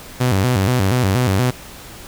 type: tone with vibrato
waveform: sawtooth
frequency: 110 Hz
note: A2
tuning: in tune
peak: -10 dBFS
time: 0.2-1.51 s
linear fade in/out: 10 ms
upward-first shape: square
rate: 4.2 Hz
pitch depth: 230 cents each way
effects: pink hiss -37 dBFS RMS until 2.07 s